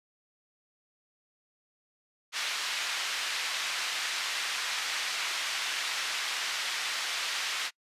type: band-pass noise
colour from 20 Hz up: pink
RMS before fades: -33 dBFS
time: 2.32-7.71 s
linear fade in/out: 50 ms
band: 1700 to 5200 Hz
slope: 12 dB/octave
effects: noise-tail reverb RT60 0.1 s tail -26 dB re dry + resampled to 32000 Hz